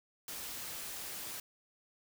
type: noise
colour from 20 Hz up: white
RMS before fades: -43 dBFS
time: 0.28-1.4 s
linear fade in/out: 2 ms
effects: none